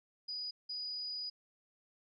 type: tone bursts at uneven times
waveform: sine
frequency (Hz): 4932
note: D#8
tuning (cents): -16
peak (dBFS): -38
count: 2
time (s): 0.28-0.51 / 0.69-1.3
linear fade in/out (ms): 10
effects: none